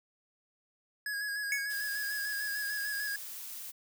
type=tone with vibrato; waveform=square; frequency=1661.2 Hz; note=G#6; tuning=in tune; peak=-34 dBFS; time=1.06-3.16 s; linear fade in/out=2 ms; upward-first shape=square; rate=6.7 Hz; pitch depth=27 cents each way
type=tone with exponential decay; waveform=square; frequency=2217 Hz; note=C#7; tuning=in tune; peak=-28 dBFS; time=1.52-1.76 s; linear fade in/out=1 ms; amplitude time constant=52 ms
type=noise; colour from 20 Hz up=blue; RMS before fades=-43 dBFS; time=1.69-3.72 s; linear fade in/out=20 ms
effects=none